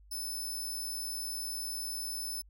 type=tone; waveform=15% pulse; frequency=5270 Hz; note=E8; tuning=1 cent flat; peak=-30 dBFS; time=0.11-2.42 s; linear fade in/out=10 ms; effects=added 50 Hz sine -55 dBFS peak until 2.49 s